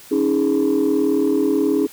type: chord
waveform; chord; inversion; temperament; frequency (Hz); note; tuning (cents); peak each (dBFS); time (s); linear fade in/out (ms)
sine; C# suspended second; none; equal with one note detuned; 277.2 / 315.8 / 415.3; C#4 / D#4 / G#4; 0 / +26 / 0; -18; 0.11-1.87; 10
effects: tanh soft clip ceiling -10 dBFS + white hiss -43 dBFS RMS until 1.92 s